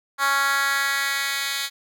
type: tone with high-pass filter sweep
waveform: 10% pulse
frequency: 277.2 Hz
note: C#4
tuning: in tune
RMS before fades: -23 dBFS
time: 0.18-1.7 s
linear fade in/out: 50 ms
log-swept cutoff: 1200 to 2800 Hz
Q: 2
effects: none